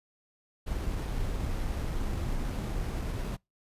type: noise with sample-and-hold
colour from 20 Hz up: brown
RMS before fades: -32 dBFS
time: 0.66-3.37 s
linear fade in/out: 20 ms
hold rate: 7350 Hz
effects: noise-tail reverb RT60 0.2 s tail -26 dB re dry + resampled to 32000 Hz